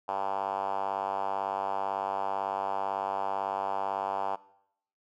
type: tone with band-pass filter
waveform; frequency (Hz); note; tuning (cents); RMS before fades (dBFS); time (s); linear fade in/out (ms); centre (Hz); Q
5% pulse; 98; G2; 0; -32; 0.08-4.36; 10; 830; 3.4
effects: noise-tail reverb RT60 0.7 s tail -19 dB re dry